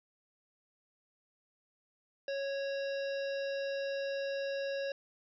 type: harmonic tone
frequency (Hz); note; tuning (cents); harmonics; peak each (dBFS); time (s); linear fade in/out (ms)
552; C#5; -7; 1 / 3 / 5 / 7 / 9 / 10; -34 / -44 / -48 / -51 / -53 / -54; 2.28-4.92; 2
effects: none